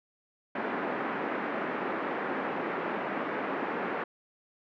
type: band-pass noise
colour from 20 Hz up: pink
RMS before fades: -33 dBFS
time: 0.55-4.04 s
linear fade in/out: 5 ms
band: 230 to 2000 Hz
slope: 24 dB/octave
effects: none